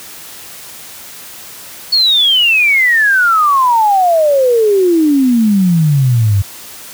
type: exponential sweep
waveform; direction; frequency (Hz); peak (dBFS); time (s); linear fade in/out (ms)
sine; down; 4435 to 95.2; -7; 1.92-6.42; 10
effects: white hiss -32 dBFS RMS until 6.93 s + high-pass 60 Hz 12 dB/octave